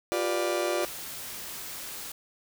35% pulse chord, G dominant seventh, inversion third, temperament just, 352.8 / 392 / 490 / 588 Hz, F4 / G4 / B4 / D5, +18 / 0 / -14 / +2 cents, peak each -28 / -34 / -34 / -28 dBFS, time 0.12-0.85 s, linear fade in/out 0 ms
white noise, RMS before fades -39 dBFS, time 0.82-2.12 s, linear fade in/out 5 ms
effects none

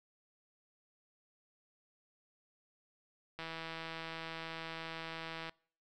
click train, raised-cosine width 0.3 ms, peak -27 dBFS, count 344, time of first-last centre 3.39-5.494 s, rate 163 Hz, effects noise-tail reverb RT60 0.5 s tail -25 dB re dry

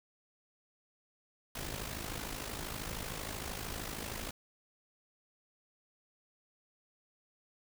pink noise with amplitude modulation, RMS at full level -38 dBFS, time 1.55-4.31 s, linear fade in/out 5 ms, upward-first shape sine, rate 53 Hz, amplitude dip 65%, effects none

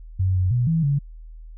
sine tone with pitch steps, 93.6 / 91.9 / 122.3 / 163 / 141.6 Hz, F#2 / F#2 / B2 / E3 / C#3, +20 / -11 / -16 / -19 / +37 cents, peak -17 dBFS, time 0.19-0.99 s, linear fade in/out 10 ms, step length 160 ms, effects added 40 Hz sine -37 dBFS peak until 1.57 s

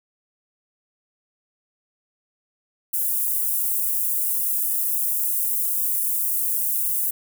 white high-pass noise, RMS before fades -23 dBFS, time 2.93-7.11 s, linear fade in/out 10 ms, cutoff 10000 Hz, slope 24 dB/octave, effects none

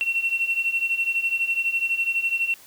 sine beating tone pair, 2711 / 2723 Hz, E7 / F7, +48 / -44 cents, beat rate 12 Hz, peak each -25 / -22 dBFS, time 0.01-2.54 s, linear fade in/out 0 ms, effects tanh soft clip ceiling -15 dBFS + white hiss -49 dBFS RMS until 2.66 s

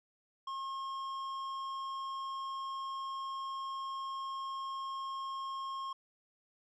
sine tone with tanh clipping, 1076 Hz, C6, 48 cents sharp, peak -39 dBFS, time 0.47-5.93 s, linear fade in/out 5 ms, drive 10 dB, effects none

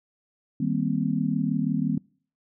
sine chord, C minor seventh, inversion first, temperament just, 156.98 / 196.22 / 235.5 / 261.6 Hz, Eb3 / G3 / Bb3 / C4, +16 / +2 / +18 / 0 cents, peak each -28 dBFS, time 0.6-1.98 s, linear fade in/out 5 ms, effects noise-tail reverb RT60 0.5 s tail -26 dB re dry

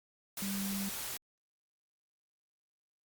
sine tone in noise, 196.9 Hz, G3, 8 cents sharp, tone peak -35 dBFS, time 0.42-0.89 s, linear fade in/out 2 ms, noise white, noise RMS -40 dBFS, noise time 0.37-1.17 s, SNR +2 dB, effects Opus 48 kbps

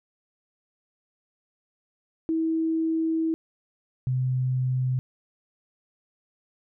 sine tone pair in turn, 323.3 / 128.3 Hz, E4 / C3, -34 / -34 cents, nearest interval octave + major third, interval 1600 cents, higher first, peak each -22 dBFS, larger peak neither, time 2.29-3.34 / 4.07-4.99 s, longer first, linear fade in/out 0 ms, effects none

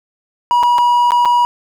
triangle tone with dropouts, 966 Hz, B5, 39 cents flat, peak -7 dBFS, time 0.51-1.45 s, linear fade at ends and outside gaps 0 ms, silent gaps 0.629-0.634 / 0.782-0.786 / 1.107-1.119 / 1.25-1.256 s, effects none

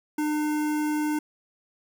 square tone with notch filter, 301.9 Hz, D4, 48 cents sharp, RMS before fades -26 dBFS, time 0.18-1.19 s, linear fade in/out 5 ms, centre 3900 Hz, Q 1, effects 10-bit

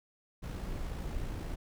brown noise with amplitude modulation, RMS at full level -36 dBFS, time 0.42-1.56 s, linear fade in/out 20 ms, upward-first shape sine, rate 56.7 Hz, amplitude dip 35%, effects none

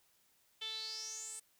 sawtooth tone with band-pass filter sweep, 440 Hz, A4, in tune, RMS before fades -44 dBFS, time 0.61-1.4 s, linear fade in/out 10 ms, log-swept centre 3300 to 8700 Hz, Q 9, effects white hiss -72 dBFS RMS until 1.59 s

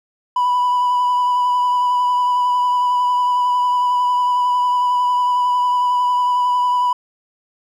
triangle tone with vibrato, 987.8 Hz, B5, in tune, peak -11 dBFS, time 0.36-6.93 s, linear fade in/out 5 ms, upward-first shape sine, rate 11 Hz, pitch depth 15 cents each way, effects tanh soft clip ceiling -8 dBFS

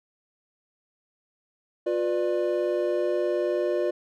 triangle chord, B diminished, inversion second, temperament just, 355.6 / 493.9 / 592.7 Hz, F4 / B4 / D5, +31 / 0 / +16 cents, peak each -24 / -28 / -25 dBFS, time 1.86-3.91 s, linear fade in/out 10 ms, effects none

